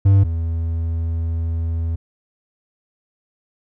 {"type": "tone pair in turn", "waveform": "triangle", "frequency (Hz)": [98, 82.41], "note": ["G2", "E2"], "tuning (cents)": [0, 0], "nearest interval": "minor third", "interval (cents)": 300, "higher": "first", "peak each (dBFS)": [-7, -17], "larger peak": "first", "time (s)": [[0.05, 0.24], [0.24, 1.96]], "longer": "second", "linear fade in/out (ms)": 10, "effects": []}